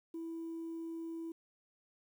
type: tone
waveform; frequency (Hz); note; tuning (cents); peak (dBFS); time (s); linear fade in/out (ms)
sine; 329.6; E4; 0; -38; 0.14-1.32; 5
effects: tanh soft clip ceiling -37 dBFS + 11-bit